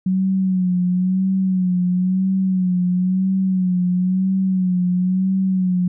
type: tone with vibrato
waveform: sine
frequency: 185 Hz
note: F#3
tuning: in tune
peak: -15 dBFS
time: 0.06-5.88 s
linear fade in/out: 5 ms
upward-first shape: sine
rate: 0.99 Hz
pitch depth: 53 cents each way
effects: none